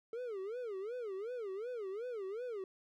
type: tone with vibrato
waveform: triangle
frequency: 435.8 Hz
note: A4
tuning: 17 cents flat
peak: -37 dBFS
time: 0.13-2.64 s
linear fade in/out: 2 ms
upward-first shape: sine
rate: 2.7 Hz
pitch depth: 250 cents each way
effects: none